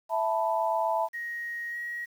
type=chord; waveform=sine; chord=E suspended fourth; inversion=none; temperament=equal; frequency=659.3 / 880 / 987.8 Hz; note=E5 / A5 / B5; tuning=0 / 0 / 0 cents; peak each=-28 / -28 / -31 dBFS; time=0.09-1.09 s; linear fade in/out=50 ms
type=tone with pitch glide; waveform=sine; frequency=1881 to 1899.6 Hz; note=A#6 to A#6; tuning=+15 to +32 cents; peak=-32 dBFS; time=1.13-2.06 s; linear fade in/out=20 ms; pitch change=+17 cents; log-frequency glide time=1.7-1.76 s
effects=9-bit